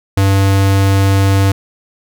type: tone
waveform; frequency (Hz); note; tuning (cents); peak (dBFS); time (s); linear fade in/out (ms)
square; 97.7; G2; -5; -9; 0.17-1.52; 5
effects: none